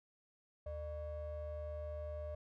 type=ring-modulated tone; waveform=triangle; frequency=263 Hz; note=C4; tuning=9 cents sharp; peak=-36 dBFS; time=0.66-2.35 s; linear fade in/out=5 ms; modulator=339 Hz; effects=none

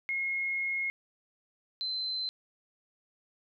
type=tone pair in turn; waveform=sine; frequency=2158 / 4074 Hz; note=C#7 / C8; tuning=-47 / -47 cents; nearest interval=major seventh; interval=1100 cents; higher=second; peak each=-29 / -31 dBFS; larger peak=first; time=0.09-0.9 / 1.81-2.29 s; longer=first; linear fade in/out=0 ms; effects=none

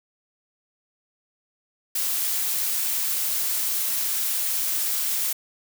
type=noise; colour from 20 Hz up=blue; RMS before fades=-25 dBFS; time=1.95-5.33 s; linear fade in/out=5 ms; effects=none

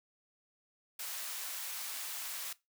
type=high-pass noise; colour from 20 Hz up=white; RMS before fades=-41 dBFS; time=0.99-2.53 s; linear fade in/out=5 ms; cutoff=820 Hz; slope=12 dB/octave; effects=noise-tail reverb RT60 0.2 s tail -19 dB re dry

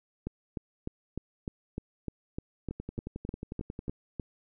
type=two click trains; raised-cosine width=3 ms; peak=-21 / -24 dBFS; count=14 / 14; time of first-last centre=0.27-4.197 / 2.71-3.881 s; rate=3.31 / 11.1 Hz; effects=none

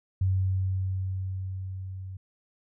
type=tone with level ramp; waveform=sine; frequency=94.4 Hz; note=F#2; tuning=35 cents sharp; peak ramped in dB=-21 to -36 dBFS; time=0.21-2.17 s; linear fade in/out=5 ms; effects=none

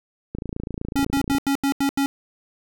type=click train; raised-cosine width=3 ms; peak=-16 dBFS; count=29; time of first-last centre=0.35-1.35 s; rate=28 Hz
type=tone bursts; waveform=square; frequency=277.2 Hz; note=C#4; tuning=in tune; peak=-19 dBFS; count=7; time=0.96-2.06 s; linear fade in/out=0 ms; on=86 ms; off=83 ms
effects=none

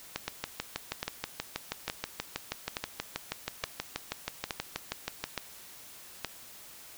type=two click trains; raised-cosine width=0.2 ms; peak=-14 / -14 dBFS; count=8 / 32; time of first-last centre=0.16-6.247 / 0.28-5.24 s; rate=1.15 / 6.25 Hz; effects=white hiss -50 dBFS RMS until 6.97 s

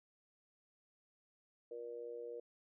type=tone with amplitude modulation; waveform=sine; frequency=474.5 Hz; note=A#4; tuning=31 cents sharp; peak=-40 dBFS; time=1.71-2.4 s; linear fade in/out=5 ms; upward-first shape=sine; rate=123 Hz; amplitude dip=80%; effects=none

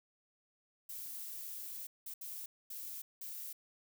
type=noise bursts at uneven times; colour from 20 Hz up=violet; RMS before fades=-45 dBFS; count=5; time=0.89-1.87 / 2.06-2.14 / 2.21-2.46 / 2.7-3.02 / 3.21-3.53 s; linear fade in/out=5 ms; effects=none

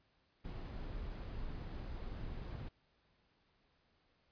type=noise; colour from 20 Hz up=brown; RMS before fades=-44 dBFS; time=0.44-2.69 s; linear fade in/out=10 ms; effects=pink hiss -75 dBFS RMS until 4.31 s + resampled to 11025 Hz

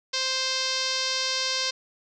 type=tone with low-pass filter; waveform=5% pulse; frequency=523.3 Hz; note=C5; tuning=in tune; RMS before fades=-27 dBFS; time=0.13-1.71 s; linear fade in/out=10 ms; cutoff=5100 Hz; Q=2.8; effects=none

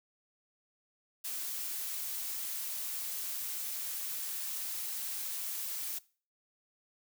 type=noise; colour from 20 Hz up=blue; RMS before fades=-38 dBFS; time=1.24-5.99 s; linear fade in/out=10 ms; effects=noise-tail reverb RT60 0.4 s tail -21 dB re dry

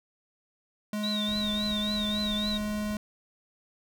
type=tone; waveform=square; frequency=210.3 Hz; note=G#3; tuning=22 cents sharp; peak=-30 dBFS; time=0.93-2.97 s; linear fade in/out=2 ms
type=tone with vibrato; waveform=sine; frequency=3769 Hz; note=A#7; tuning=18 cents sharp; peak=-30 dBFS; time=1.03-2.58 s; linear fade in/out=10 ms; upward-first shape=triangle; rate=3.6 Hz; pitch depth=130 cents each way
type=noise; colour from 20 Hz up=brown; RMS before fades=-43 dBFS; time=1.27-2.96 s; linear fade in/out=5 ms
effects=none

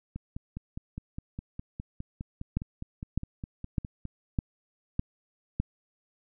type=two click trains; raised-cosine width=5 ms; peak=-14 / -24 dBFS; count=6 / 20; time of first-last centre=2.57-5.6 / 0.16-4.053 s; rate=1.65 / 4.88 Hz; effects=none

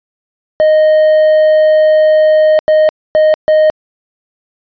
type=tone bursts at uneven times; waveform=triangle; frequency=620 Hz; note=D#5; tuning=6 cents flat; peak=-3 dBFS; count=4; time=0.6-2.59 / 2.68-2.89 / 3.15-3.34 / 3.48-3.7 s; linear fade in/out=0 ms; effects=resampled to 11025 Hz

